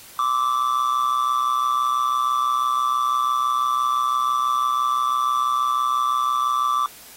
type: tone with amplitude modulation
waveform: triangle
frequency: 1168 Hz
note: D6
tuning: 10 cents flat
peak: -13 dBFS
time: 0.19-6.86 s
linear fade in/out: 2 ms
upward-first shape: sine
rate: 126 Hz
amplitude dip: 75%
effects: white hiss -44 dBFS RMS until 7.16 s + AAC 48 kbps